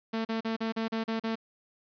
sawtooth tone bursts, 224.4 Hz, A3, 34 cents sharp, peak -25 dBFS, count 8, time 0.13-1.356 s, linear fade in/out 10 ms, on 120 ms, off 38 ms, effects resampled to 11025 Hz + 9-bit

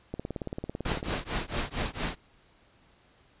click train, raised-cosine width 2 ms, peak -20 dBFS, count 19, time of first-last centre 0.14-1.14 s, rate 18 Hz
pink noise with tremolo, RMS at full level -28 dBFS, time 0.85-2.16 s, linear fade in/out 5 ms, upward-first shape triangle, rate 4.4 Hz, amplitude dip 100%
effects pink hiss -62 dBFS RMS until 3.4 s + resampled to 8000 Hz

